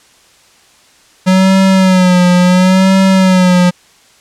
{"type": "tone with vibrato", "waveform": "square", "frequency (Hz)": 185, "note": "F#3", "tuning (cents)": 0, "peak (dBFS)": -6, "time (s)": [1.26, 3.71], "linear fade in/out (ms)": 20, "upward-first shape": "sine", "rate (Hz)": 0.72, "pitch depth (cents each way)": 61, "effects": ["white hiss -46 dBFS RMS until 4.2 s", "low-pass 8000 Hz 12 dB/octave"]}